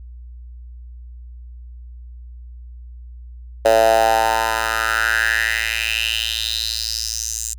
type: tone with high-pass filter sweep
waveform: 10% pulse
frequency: 112.1 Hz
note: A2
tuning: 33 cents sharp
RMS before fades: -19 dBFS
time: 3.65-7.54 s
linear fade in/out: 5 ms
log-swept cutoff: 580 to 7300 Hz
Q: 4.9
effects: added 60 Hz sine -34 dBFS peak until 7.58 s